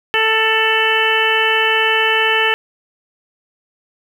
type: harmonic tone with a mistuned harmonic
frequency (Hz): 442.3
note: A4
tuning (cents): +9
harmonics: 1 / 2 / 3 / 4 / 5 / 6 / 7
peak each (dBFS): -20 / -21 / -23 / -17 / -23 / -19 / -20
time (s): 0.14-2.54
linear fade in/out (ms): 0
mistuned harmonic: 7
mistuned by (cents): -44
effects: 7-bit